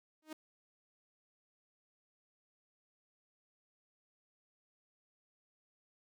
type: tone with exponential growth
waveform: sawtooth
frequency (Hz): 311.1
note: D#4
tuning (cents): 0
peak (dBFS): -36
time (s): 0.22-0.33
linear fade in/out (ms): 5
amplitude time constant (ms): 22
effects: none